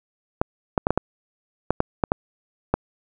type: clicks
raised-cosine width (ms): 1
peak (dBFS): -4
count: 10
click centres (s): 0.415 / 0.778 / 0.869 / 0.906 / 0.976 / 1.706 / 1.804 / 2.038 / 2.119 / 2.74
effects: none